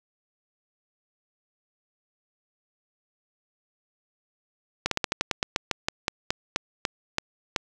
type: slowing click train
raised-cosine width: 0.2 ms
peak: -6 dBFS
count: 17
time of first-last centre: 4.86-7.562 s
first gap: 53 ms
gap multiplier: 1.14
effects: none